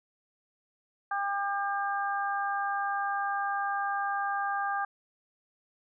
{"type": "harmonic tone", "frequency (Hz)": 400, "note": "G4", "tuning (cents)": 35, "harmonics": [2, 3, 4], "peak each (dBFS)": [-31, -33, -34], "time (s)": [1.11, 4.85], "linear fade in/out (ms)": 5, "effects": []}